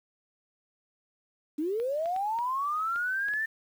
sine linear sweep, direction up, 285.9 to 1798 Hz, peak -27 dBFS, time 1.58-3.46 s, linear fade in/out 10 ms
clicks, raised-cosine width 0.3 ms, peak -29 dBFS, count 7, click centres 1.8 / 2.058 / 2.163 / 2.388 / 2.96 / 3.285 / 3.337 s
effects 9-bit

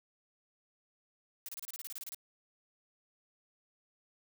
blue noise bursts, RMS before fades -43 dBFS, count 13, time 1.46-2.146 s, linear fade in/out 0 ms, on 26 ms, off 29 ms, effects none

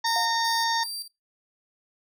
harmonic tone, 918 Hz, A#5, 27 cents flat, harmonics 1 / 2 / 4 / 5 / 6 / 7, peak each -25 / -30 / -32 / -32 / -33 / -38 dBFS, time 0.04-0.84 s, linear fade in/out 10 ms
sawtooth tone with tremolo, 4699 Hz, D8, in tune, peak -29 dBFS, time 0.06-1.08 s, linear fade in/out 5 ms, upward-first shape square, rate 2.6 Hz, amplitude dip 70%
sine tone with exponential decay, 710 Hz, F5, 28 cents sharp, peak -26 dBFS, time 0.16-0.53 s, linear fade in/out 1 ms, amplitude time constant 79 ms
effects noise-tail reverb RT60 0.2 s tail -21 dB re dry

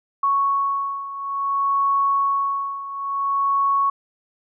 sine beating tone pair, 1108.7 / 1109.27 Hz, C#6 / C#6, 0 / +1 cents, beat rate 0.57 Hz, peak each -20 / -24 dBFS, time 0.23-3.9 s, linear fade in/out 5 ms, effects none

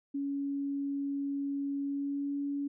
sine tone with pitch glide, 280 to 283.1 Hz, C#4 to C#4, +18 to +37 cents, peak -31 dBFS, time 0.14-2.68 s, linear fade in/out 10 ms, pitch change +19 cents, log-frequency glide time 1.82-2.37 s, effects none

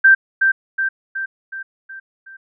sine tone with echo, 1568 Hz, G6, in tune, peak -6 dBFS, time 0.04-0.15 s, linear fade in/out 10 ms, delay 370 ms, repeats 6, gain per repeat -5 dB, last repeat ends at 2.37 s, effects none

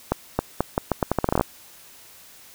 accelerating click train, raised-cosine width 1 ms, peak -5 dBFS, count 15, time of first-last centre 0.12-1.411 s, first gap 270 ms, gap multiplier 0.8, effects white hiss -48 dBFS RMS until 2.54 s

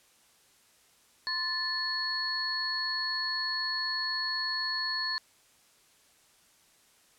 sine tone cluster, 1038 / 1754 / 4354 Hz, C6 / A6 / C#8, -14 / -6 / -32 cents, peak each -39 / -34 / -31 dBFS, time 1.27-5.18 s, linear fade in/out 0 ms, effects white hiss -63 dBFS RMS until 7.18 s + low-pass 11000 Hz 12 dB/octave

